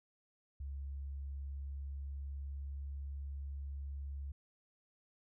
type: tone with pitch glide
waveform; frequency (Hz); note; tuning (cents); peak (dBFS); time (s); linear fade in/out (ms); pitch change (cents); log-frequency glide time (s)
sine; 69.3 to 69.78; C#2 to C#2; 0 to +12; -40; 0.6-4.32; 5; +12; 1.3-3.03
effects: none